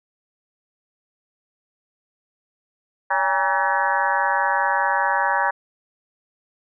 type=harmonic tone with a mistuned harmonic; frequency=190 Hz; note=F#3; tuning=46 cents sharp; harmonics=3 / 4 / 5 / 6 / 7 / 8 / 9 / 10; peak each=-29 / -24 / -22 / -28 / -33 / -26 / -25 / -33 dBFS; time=3.1-5.51 s; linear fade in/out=10 ms; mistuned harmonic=4; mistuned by=+100 cents; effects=none